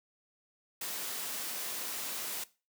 white noise, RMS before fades -38 dBFS, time 0.81-2.44 s, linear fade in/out 5 ms, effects noise-tail reverb RT60 0.3 s tail -18 dB re dry + high-pass 200 Hz 12 dB/octave

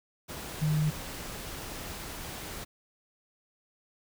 sine tone in noise, 153.1 Hz, D#3, 28 cents flat, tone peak -24 dBFS, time 0.61-0.91 s, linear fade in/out 20 ms, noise pink, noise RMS -40 dBFS, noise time 0.28-2.65 s, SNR +13 dB, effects none

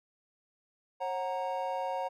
triangle chord, F# major, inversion second, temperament equal with one note detuned, 541.1 / 740 / 932.3 Hz, C#5 / F#5 / A#5, -42 / 0 / 0 cents, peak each -34 dBFS, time 1-2.09 s, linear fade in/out 20 ms, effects none

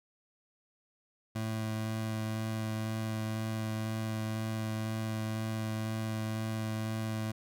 25% pulse tone with vibrato, 110 Hz, A2, in tune, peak -29 dBFS, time 1.35-7.32 s, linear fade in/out 10 ms, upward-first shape sine, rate 2 Hz, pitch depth 9 cents each way, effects none

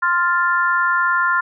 sine chord, F major, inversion second, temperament equal, 1046.5 / 1396.9 / 1760 Hz, C6 / F6 / A6, 0 / 0 / 0 cents, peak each -19 / -17 / -22 dBFS, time 0.02-1.41 s, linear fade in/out 10 ms, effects none

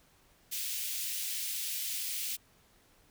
white high-pass noise, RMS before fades -36 dBFS, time 0.51-2.37 s, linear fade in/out 20 ms, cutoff 2300 Hz, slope 24 dB/octave, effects pink hiss -65 dBFS RMS until 3.1 s

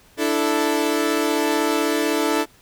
sawtooth chord, D suspended second, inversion none, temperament equal, 293.7 / 329.6 / 440 Hz, D4 / E4 / A4, 0 / 0 / 0 cents, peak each -19 dBFS, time 0.17-2.46 s, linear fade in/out 50 ms, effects pink hiss -53 dBFS RMS until 2.61 s

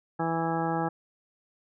harmonic tone, 164.81 Hz, E3, in tune, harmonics 1 / 2 / 3 / 4 / 5 / 6 / 7 / 8 / 10, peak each -32 / -32 / -35 / -38 / -30 / -41 / -41 / -38 / -41 dBFS, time 0.19-0.89 s, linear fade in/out 10 ms, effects none

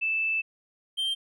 sine / triangle tone pair in turn, 2637 / 3153 Hz, E7 / G7, 0 / +9 cents, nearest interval minor third, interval 309 cents, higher second, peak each -24 dBFS, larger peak neither, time 0.01-0.42 / 0.97-1.15 s, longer first, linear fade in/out 20 ms, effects none

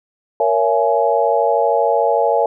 sine chord, A# half-diminished seventh, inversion none, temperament just, 466.2 / 559.4 / 671.3 / 839.1 Hz, A#4 / C#5 / E5 / G#5, 0 / +16 / +31 / +18 cents, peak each -18 dBFS, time 0.4-2.46 s, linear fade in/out 2 ms, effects none

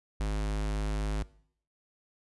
square tone, 51.91 Hz, G#1, in tune, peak -29 dBFS, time 0.2-1.23 s, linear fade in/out 5 ms, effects noise-tail reverb RT60 0.6 s tail -20 dB re dry + resampled to 24000 Hz

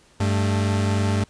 40% pulse tone pair together, 98.4 / 220 Hz, G2 / A3, +7 / 0 cents, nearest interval octave + major second, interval 1393 cents, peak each -19 / -25 dBFS, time 0.2-1.24 s, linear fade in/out 5 ms, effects pink hiss -55 dBFS RMS until 1.29 s + resampled to 22050 Hz

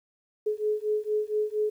sine beating tone pair, 422.9 / 427.2 Hz, G#4 / G#4, +31 / +49 cents, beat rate 4.3 Hz, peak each -28 dBFS, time 0.46-1.7 s, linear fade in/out 10 ms, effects 10-bit

